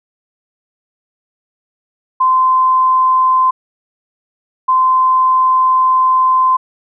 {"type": "tone pair in turn", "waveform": "sine", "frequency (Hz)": [1034, 1034], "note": ["C6", "C6"], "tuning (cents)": [-21, -21], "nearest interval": "unison", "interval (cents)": 0, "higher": "neither", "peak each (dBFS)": -8, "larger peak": "neither", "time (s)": [[2.2, 3.51], [4.68, 6.57]], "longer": "second", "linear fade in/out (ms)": 10, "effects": []}